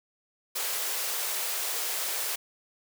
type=high-pass noise; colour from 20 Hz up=white; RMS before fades=-31 dBFS; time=0.55-2.36 s; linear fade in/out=10 ms; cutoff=370 Hz; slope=48 dB/octave; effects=none